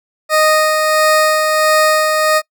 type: tone with tremolo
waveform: 20% pulse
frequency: 620 Hz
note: D#5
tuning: 6 cents flat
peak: -4 dBFS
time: 0.29-2.42 s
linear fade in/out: 50 ms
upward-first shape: sine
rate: 1.5 Hz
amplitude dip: 35%
effects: noise-tail reverb RT60 0.1 s tail -24 dB re dry